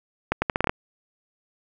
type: accelerating click train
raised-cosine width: 0.5 ms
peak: -6 dBFS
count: 8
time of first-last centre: 0.32-0.695 s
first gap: 100 ms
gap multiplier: 0.78
effects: none